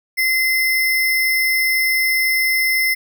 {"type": "tone with sample-and-hold", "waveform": "sine", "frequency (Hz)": 2064, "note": "C7", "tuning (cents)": -24, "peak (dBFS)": -14, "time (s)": [0.17, 2.95], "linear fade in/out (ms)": 20, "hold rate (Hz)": 7350, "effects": []}